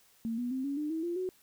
sine tone with pitch steps, 227.6 / 243.9 / 261.4 / 280.2 / 300.3 / 321.9 / 345 / 369.7 Hz, A#3 / B3 / C4 / C#4 / D4 / E4 / F4 / F#4, -41 / -21 / -1 / +19 / +39 / -41 / -21 / -1 cents, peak -31 dBFS, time 0.25-1.29 s, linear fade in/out 0 ms, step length 130 ms, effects white hiss -64 dBFS RMS until 1.42 s

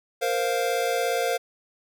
square chord, Bb suspended second, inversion none, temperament equal, 466.2 / 523.3 / 698.5 Hz, Bb4 / C5 / F5, 0 / 0 / 0 cents, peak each -28 dBFS, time 0.21-1.38 s, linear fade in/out 20 ms, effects none

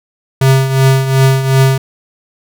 square tone with tremolo, 133.5 Hz, C3, 35 cents sharp, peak -5 dBFS, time 0.41-1.78 s, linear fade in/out 5 ms, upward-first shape triangle, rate 2.7 Hz, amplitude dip 70%, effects none

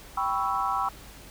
sine chord, C# half-diminished seventh, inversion second, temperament equal, 784 / 987.8 / 1108.7 / 1318.5 Hz, G5 / B5 / C#6 / E6, 0 / 0 / 0 / 0 cents, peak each -30 dBFS, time 0.17-0.89 s, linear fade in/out 5 ms, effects added 50 Hz sine -49 dBFS peak until 1.3 s + pink hiss -48 dBFS RMS until 1.3 s

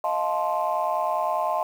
sine chord, F dominant seventh, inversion third, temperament just, 628.6 / 698.5 / 873.1 / 1047.7 Hz, Eb5 / F5 / A5 / C6, +18 / 0 / -14 / +2 cents, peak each -27 dBFS, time 0.04-1.63 s, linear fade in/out 2 ms, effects tanh soft clip ceiling -14 dBFS + 8-bit

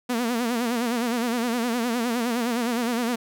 sawtooth tone with vibrato, 237.3 Hz, A#3, 31 cents sharp, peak -19 dBFS, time 0.09-3.16 s, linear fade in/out 10 ms, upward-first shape sine, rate 9.7 Hz, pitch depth 95 cents each way, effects none

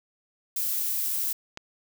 violet noise, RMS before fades -28 dBFS, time 0.56-1.33 s, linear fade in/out 5 ms
click, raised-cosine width 0.2 ms, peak -19 dBFS, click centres 1.574 s
effects none

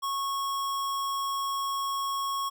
square tone, 1100 Hz, C#6, 14 cents flat, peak -29 dBFS, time 0.02-2.5 s, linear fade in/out 20 ms, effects none

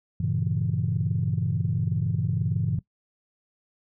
sine chord, G diminished seventh, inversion none, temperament equal, 98 / 116.54 / 138.59 / 164.81 Hz, G2 / Bb2 / Db3 / Fb3, 0 / 0 / 0 / 0 cents, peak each -28 dBFS, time 0.2-2.79 s, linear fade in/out 5 ms, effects noise-tail reverb RT60 0.1 s tail -20 dB re dry + tanh soft clip ceiling -14 dBFS

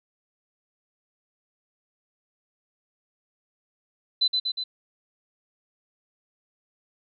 sine tone with echo, 4022 Hz, B7, 31 cents sharp, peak -18 dBFS, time 4.21-4.28 s, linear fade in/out 10 ms, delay 120 ms, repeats 3, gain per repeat -3 dB, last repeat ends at 4.64 s, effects none

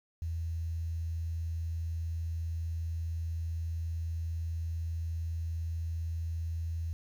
sine tone with quantisation, 82.41 Hz, E2, in tune, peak -32 dBFS, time 0.22-6.93 s, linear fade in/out 0 ms, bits 10, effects none

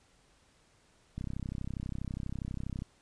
click train, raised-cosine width 5 ms, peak -25 dBFS, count 54, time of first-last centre 1.18-2.821 s, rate 32.3 Hz, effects pink hiss -66 dBFS RMS until 3.01 s + resampled to 22050 Hz

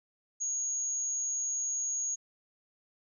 sine tone, 6645 Hz, G#8, in tune, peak -30 dBFS, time 0.4-2.16 s, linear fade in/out 20 ms, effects none

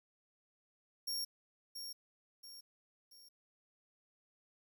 sawtooth tone with echo, 5540 Hz, F8, 15 cents flat, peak -34 dBFS, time 1.07-1.25 s, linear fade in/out 10 ms, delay 680 ms, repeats 3, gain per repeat -7 dB, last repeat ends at 3.29 s, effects 12-bit

